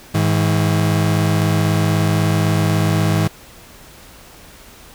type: tone pair together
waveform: 35% pulse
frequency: 104 / 160.3 Hz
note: G#2 / E3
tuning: +3 / -48 cents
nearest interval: perfect fifth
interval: 749 cents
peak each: -15 dBFS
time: 0.14-3.28 s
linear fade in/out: 10 ms
effects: pink hiss -42 dBFS RMS until 4.94 s